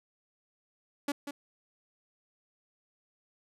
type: tone with echo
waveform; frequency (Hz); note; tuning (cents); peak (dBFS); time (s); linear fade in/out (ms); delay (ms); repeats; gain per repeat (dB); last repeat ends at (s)
sawtooth; 285.4; D4; -49; -25; 1.08-1.12; 5; 190; 1; -8; 1.31
effects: resampled to 32000 Hz